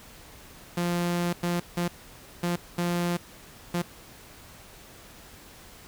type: tone bursts at uneven times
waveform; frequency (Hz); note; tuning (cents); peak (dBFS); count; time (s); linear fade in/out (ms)
sawtooth; 174.1; F3; -5; -21; 6; 0.77-1.33 / 1.43-1.6 / 1.77-1.88 / 2.43-2.56 / 2.78-3.17 / 3.74-3.82; 5
effects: pink hiss -49 dBFS RMS until 5.87 s